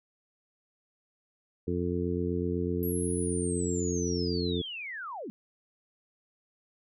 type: harmonic tone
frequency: 88 Hz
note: F2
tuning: 14 cents sharp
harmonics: 1 / 2 / 3 / 4 / 5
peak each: -34 / -34 / -34 / -34 / -34 dBFS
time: 1.67-4.62 s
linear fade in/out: 10 ms
type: linear sweep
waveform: sine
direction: down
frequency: 11640 to 183.3 Hz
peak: -36 dBFS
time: 2.83-5.3 s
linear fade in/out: 0 ms
effects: none